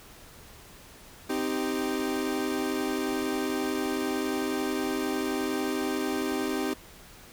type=chord; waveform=40% pulse; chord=C minor; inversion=none; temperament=equal with one note detuned; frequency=260 / 311.1 / 392 Hz; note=C4 / Eb4 / G4; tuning=-11 / 0 / 0 cents; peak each=-31 dBFS; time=1.29-6.74 s; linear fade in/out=10 ms; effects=pink hiss -50 dBFS RMS until 7.32 s